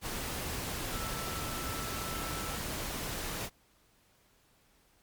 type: tone in noise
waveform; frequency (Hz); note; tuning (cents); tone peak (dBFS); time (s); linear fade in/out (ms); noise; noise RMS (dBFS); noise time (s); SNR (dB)
sine; 1326; E6; +10; -43; 0.89-2.6; 50; pink; -37; 0.01-3.5; -9
effects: pink hiss -67 dBFS RMS until 5.02 s + MP3 96 kbps